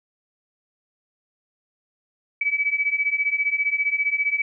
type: beating tone pair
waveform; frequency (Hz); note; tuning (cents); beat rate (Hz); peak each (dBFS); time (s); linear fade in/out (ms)
sine; 2279 / 2294; C#7 / D7; +47 / -41; 15; -24 / -22; 2.41-4.42; 5
effects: none